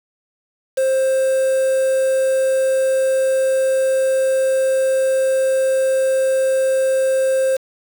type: tone with quantisation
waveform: triangle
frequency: 528 Hz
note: C5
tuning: 16 cents sharp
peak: -12 dBFS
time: 0.77-7.57 s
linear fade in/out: 10 ms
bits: 5
effects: none